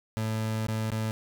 30% pulse tone with dropouts, 110 Hz, A2, in tune, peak -25 dBFS, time 0.17-1.11 s, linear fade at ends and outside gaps 0 ms, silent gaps 0.669-0.684 / 0.904-0.918 s, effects none

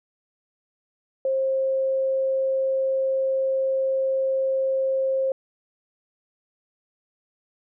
sine tone, 532 Hz, C5, 29 cents sharp, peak -20 dBFS, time 1.25-5.32 s, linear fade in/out 2 ms, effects none

